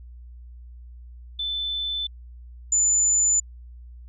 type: tone pair in turn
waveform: sine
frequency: 3520 / 7025 Hz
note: A7 / A8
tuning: 0 / -4 cents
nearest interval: octave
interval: 1196 cents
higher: second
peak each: -25 / -17 dBFS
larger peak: second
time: 1.39-2.07 / 2.72-3.4 s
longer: neither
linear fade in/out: 5 ms
effects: added 60 Hz sine -40 dBFS peak until 4.08 s